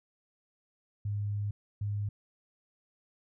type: tone bursts at uneven times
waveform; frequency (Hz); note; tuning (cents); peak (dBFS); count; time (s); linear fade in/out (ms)
sine; 102.8; G#2; -17; -30; 2; 1.05-1.51 / 1.81-2.09; 5
effects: none